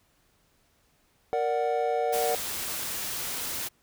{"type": "chord", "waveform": "triangle", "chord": "Bb augmented", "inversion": "none", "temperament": "equal", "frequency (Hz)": [466.2, 587.3, 740], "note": ["Bb4", "D5", "F#5"], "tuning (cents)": [0, 0, 0], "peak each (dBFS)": [-26, -29, -26], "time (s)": [1.33, 2.35], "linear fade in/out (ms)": 0}
{"type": "noise", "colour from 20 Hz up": "white", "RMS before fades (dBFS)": -33, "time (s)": [2.12, 3.69], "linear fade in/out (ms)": 20}
{"effects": ["pink hiss -67 dBFS RMS until 3.82 s"]}